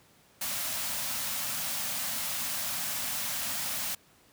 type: band-stop noise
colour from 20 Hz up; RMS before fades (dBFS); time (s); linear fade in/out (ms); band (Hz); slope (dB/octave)
white; -33; 0.41-3.95; 5; 290 to 530; 96
effects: pink hiss -61 dBFS RMS until 4.32 s + high-pass 80 Hz 12 dB/octave